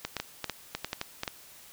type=clicks; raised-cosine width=0.2 ms; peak=-14 dBFS; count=11; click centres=0.05 / 0.167 / 0.2 / 0.443 / 0.497 / 0.75 / 0.846 / 0.931 / 1.014 / 1.234 / 1.278 s; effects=white hiss -52 dBFS RMS until 1.72 s